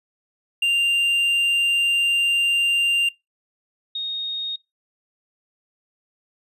triangle / sine tone pair in turn, 2788 / 3722 Hz, F7 / A#7, -4 / -3 cents, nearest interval perfect fourth, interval 501 cents, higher second, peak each -15 / -24 dBFS, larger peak first, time 0.62-3.09 / 3.95-4.56 s, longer first, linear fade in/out 5 ms, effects noise-tail reverb RT60 0.2 s tail -24 dB re dry + resampled to 32000 Hz

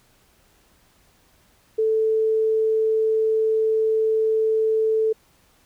sine tone, 440 Hz, A4, in tune, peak -17 dBFS, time 1.78-5.13 s, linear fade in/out 10 ms, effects pink hiss -59 dBFS RMS until 5.65 s

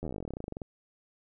slowing click train, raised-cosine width 2 ms, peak -24 dBFS, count 24, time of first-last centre 0.03-0.618 s, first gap 11 ms, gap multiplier 1.07, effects none

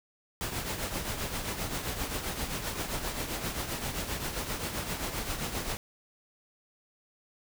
pink noise with tremolo, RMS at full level -32 dBFS, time 0.41-5.77 s, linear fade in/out 0 ms, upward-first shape triangle, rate 7.6 Hz, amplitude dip 60%, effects none

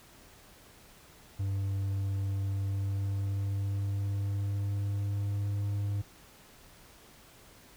triangle tone with pitch glide, 98 to 101.28 Hz, G2 to G#2, 0 to -43 cents, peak -27 dBFS, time 1.39-6.02 s, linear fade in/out 10 ms, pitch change +57 cents, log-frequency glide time 2.44-5.56 s, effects pink hiss -56 dBFS RMS until 7.76 s

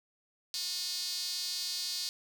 sawtooth tone with high-pass filter, 361.2 Hz, F#4, 42 cents flat, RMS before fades -36 dBFS, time 0.54-2.09 s, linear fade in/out 0 ms, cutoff 4500 Hz, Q 4.5, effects 9-bit

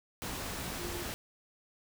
sine tone in noise, 349.2 Hz, F4, in tune, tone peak -41 dBFS, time 0.79-1.03 s, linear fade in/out 0 ms, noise pink, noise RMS -39 dBFS, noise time 0.22-1.14 s, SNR -5 dB, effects none

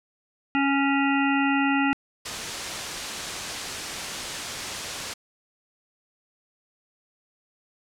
harmonic tone, 277.2 Hz, C#4, in tune, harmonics 1 / 3 / 5 / 7 / 9 / 10, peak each -22 / -27 / -29 / -30 / -32 / -32 dBFS, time 0.55-1.93 s, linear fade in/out 0 ms
white noise, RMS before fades -30 dBFS, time 2.25-5.14 s, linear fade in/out 10 ms
effects low-pass 7000 Hz 12 dB/octave

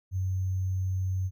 sine tone with sample-and-hold, 93.5 Hz, F#2, 19 cents sharp, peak -26 dBFS, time 0.11-1.31 s, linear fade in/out 50 ms, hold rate 6300 Hz, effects none

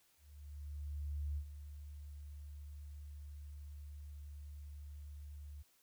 sine tone with ADSR envelope, 73 Hz, D2, 10 cents flat, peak -36 dBFS, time 0.17-5.63 s, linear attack 1200 ms, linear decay 72 ms, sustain -11 dB, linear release 16 ms, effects white hiss -72 dBFS RMS until 5.82 s

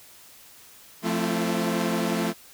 sawtooth chord, F major seventh, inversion none, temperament equal with one note detuned, 174.61 / 220 / 261.6 / 337.9 Hz, F3 / A3 / C4 / E4, 0 / 0 / 0 / +43 cents, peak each -25 / -23 / -28 / -27 dBFS, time 1.02-2.34 s, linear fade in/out 50 ms, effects white hiss -50 dBFS RMS until 2.53 s

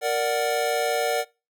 square chord, Bb augmented, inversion none, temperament equal, 466.2 / 587.3 / 740 Hz, Bb4 / D5 / F#5, 0 / 0 / 0 cents, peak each -27 dBFS, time 0.01-1.25 s, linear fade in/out 50 ms, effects noise-tail reverb RT60 0.3 s tail -24 dB re dry

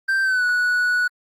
triangle tone with pitch glide, 1568 to 1471.5 Hz, G6 to F#6, 0 to -10 cents, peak -15 dBFS, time 0.08-1.08 s, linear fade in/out 10 ms, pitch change -110 cents, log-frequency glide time 0.22-0.44 s, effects Opus 24 kbps

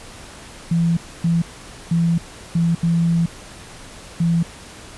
sine tone bursts at uneven times, 168.1 Hz, E3, 34 cents sharp, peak -14 dBFS, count 6, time 0.71-0.97 / 1.24-1.42 / 1.91-2.18 / 2.55-2.75 / 2.83-3.26 / 4.2-4.43 s, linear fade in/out 5 ms, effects pink hiss -39 dBFS RMS until 4.97 s + resampled to 24000 Hz

